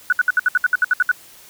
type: tone bursts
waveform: sine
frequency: 1480 Hz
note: F#6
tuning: in tune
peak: -11 dBFS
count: 12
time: 0.1-1.115 s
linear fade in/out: 2 ms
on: 25 ms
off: 65 ms
effects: white hiss -45 dBFS RMS until 1.49 s